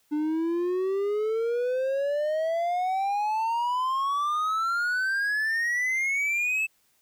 triangle exponential sweep, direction up, 295.5 to 2637 Hz, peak -22 dBFS, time 0.11-6.67 s, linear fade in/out 20 ms, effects white hiss -67 dBFS RMS until 7.01 s

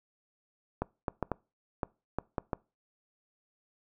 clicks, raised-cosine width 1 ms, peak -16 dBFS, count 8, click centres 0.82 / 1.082 / 1.227 / 1.317 / 1.832 / 2.186 / 2.382 / 2.532 s, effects noise-tail reverb RT60 0.3 s tail -24 dB re dry

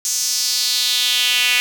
sawtooth tone with high-pass filter sweep, 246.9 Hz, B3, in tune, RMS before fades -18 dBFS, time 0.05-1.6 s, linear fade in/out 0 ms, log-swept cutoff 6400 to 2500 Hz, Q 3.2, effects none

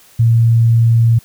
sine tone, 115.4 Hz, A#2, 17 cents flat, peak -7 dBFS, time 0.19-1.19 s, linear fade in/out 10 ms, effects white hiss -46 dBFS RMS until 1.24 s

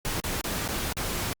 pink noise with dropouts, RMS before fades -30 dBFS, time 0.05-1.33 s, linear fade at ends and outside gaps 0 ms, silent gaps 0.201-0.24 / 0.412-0.442 / 0.678-0.688 / 0.926-0.969 s, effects Opus 48 kbps

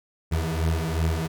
30% pulse beating tone pair, 79.6 / 82.3 Hz, D#2 / E2, +40 / -2 cents, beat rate 2.7 Hz, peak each -23 dBFS, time 0.31-1.28 s, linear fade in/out 20 ms, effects none

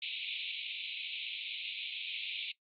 pink band-pass noise, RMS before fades -40 dBFS, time 0.02-2.52 s, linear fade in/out 5 ms, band 2300 to 3900 Hz, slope 96 dB/octave, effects noise-tail reverb RT60 0.1 s tail -18 dB re dry + Opus 48 kbps

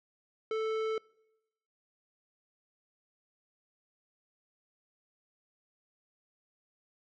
sine tone with tanh clipping, 440 Hz, A4, in tune, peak -32 dBFS, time 0.51-0.98 s, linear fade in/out 2 ms, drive 15 dB, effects noise-tail reverb RT60 0.9 s tail -25 dB re dry

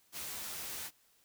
white noise with comb filter, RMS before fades -42 dBFS, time 0.12-0.91 s, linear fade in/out 50 ms, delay 13 ms, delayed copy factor +0.55, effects white hiss -69 dBFS RMS until 1.24 s

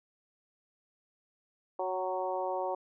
harmonic tone with a mistuned harmonic, 185 Hz, F#3, in tune, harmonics 2 / 3 / 4 / 5 / 6, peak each -38 / -35 / -36 / -37 / -44 dBFS, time 1.79-2.75 s, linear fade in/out 5 ms, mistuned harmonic 4, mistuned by +17 cents, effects none

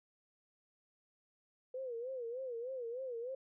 sine tone with vibrato, 493.9 Hz, B4, in tune, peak -39 dBFS, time 1.74-3.35 s, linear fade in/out 5 ms, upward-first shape sine, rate 3.3 Hz, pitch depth 130 cents each way, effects none

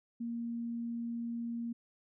sine tone, 234 Hz, A#3, 7 cents sharp, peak -35 dBFS, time 0.2-1.73 s, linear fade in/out 10 ms, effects none

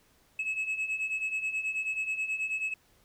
sine beating tone pair, 2577 / 2586.3 Hz, E7 / E7, -40 / -34 cents, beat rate 9.3 Hz, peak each -33 / -29 dBFS, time 0.39-2.74 s, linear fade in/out 5 ms, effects tanh soft clip ceiling -27 dBFS + pink hiss -65 dBFS RMS until 3.04 s

